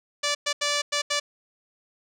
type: tone bursts at uneven times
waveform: 5% pulse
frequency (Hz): 582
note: D5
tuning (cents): -16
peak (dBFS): -11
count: 5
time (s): 0.23-0.35 / 0.46-0.53 / 0.61-0.82 / 0.92-1.02 / 1.1-1.2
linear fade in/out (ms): 10
effects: low-pass 8000 Hz 12 dB/octave